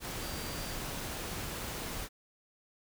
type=tone in noise; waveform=sine; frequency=4693 Hz; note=D8; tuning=2 cents flat; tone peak=-49 dBFS; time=0.2-0.77 s; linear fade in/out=50 ms; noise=pink; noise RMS=-39 dBFS; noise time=0-2.09 s; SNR=-13 dB; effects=none